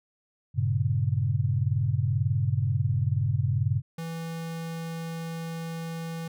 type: chord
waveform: sine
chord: G diminished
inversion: none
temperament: equal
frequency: 98 / 116.54 / 138.59 Hz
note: G2 / Bb2 / Db3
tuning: 0 / 0 / 0 cents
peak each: -27 dBFS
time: 0.54-3.82 s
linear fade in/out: 50 ms
type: tone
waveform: square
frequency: 164.81 Hz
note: E3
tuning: in tune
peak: -33 dBFS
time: 3.98-6.28 s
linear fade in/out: 5 ms
effects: none